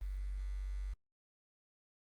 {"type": "tone with quantisation", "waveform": "sine", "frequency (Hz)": 47.99, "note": "G1", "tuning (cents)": -36, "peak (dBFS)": -37, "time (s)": [0.01, 0.94], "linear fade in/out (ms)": 10, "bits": 10, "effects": ["Opus 24 kbps"]}